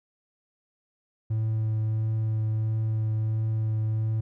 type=tone with vibrato; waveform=triangle; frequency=109.7 Hz; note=A2; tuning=5 cents flat; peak=-21 dBFS; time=1.3-4.21 s; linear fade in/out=10 ms; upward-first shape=triangle; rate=1.5 Hz; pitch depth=12 cents each way; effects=tanh soft clip ceiling -17 dBFS